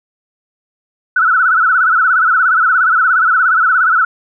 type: tone with vibrato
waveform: sine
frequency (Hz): 1400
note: F6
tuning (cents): +4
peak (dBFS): -8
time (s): 1.16-4.05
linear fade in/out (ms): 5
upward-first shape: sine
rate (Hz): 17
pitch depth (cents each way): 140
effects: none